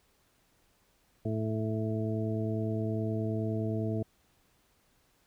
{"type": "harmonic tone", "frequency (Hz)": 109.7, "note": "A2", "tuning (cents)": -5, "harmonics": [1, 2, 3, 4, 6], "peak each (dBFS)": [-32, -35, -37, -38, -40], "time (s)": [1.25, 4.03], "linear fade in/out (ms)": 5, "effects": ["pink hiss -69 dBFS RMS until 5.26 s"]}